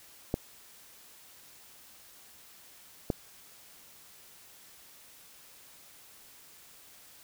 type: clicks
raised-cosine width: 2 ms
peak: -14 dBFS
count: 2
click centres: 0.341 / 3.102 s
effects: white hiss -55 dBFS RMS until 7.23 s